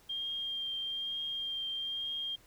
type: tone with vibrato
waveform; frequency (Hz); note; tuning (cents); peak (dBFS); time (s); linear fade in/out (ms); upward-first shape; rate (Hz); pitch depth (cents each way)
sine; 3200; G7; +35; -34; 0.09-2.36; 10; triangle; 1.1; 17
effects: pink hiss -62 dBFS RMS until 2.46 s